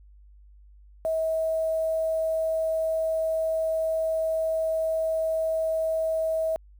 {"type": "tone with quantisation", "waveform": "sine", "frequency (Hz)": 643, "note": "E5", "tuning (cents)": -43, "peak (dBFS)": -23, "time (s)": [1.05, 6.56], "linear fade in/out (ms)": 0, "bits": 8, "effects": ["added 50 Hz sine -49 dBFS peak until 6.79 s"]}